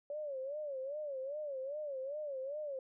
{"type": "tone with vibrato", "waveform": "sine", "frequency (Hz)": 564, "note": "C#5", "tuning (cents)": 30, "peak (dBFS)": -38, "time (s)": [0.1, 2.79], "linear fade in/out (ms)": 2, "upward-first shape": "sine", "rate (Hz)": 2.5, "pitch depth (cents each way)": 140, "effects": []}